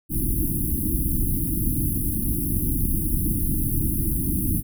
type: band-stop noise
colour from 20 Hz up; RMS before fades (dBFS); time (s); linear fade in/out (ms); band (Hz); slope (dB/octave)
pink; -23; 0.09-4.63; 50; 340 to 10000; 96
effects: none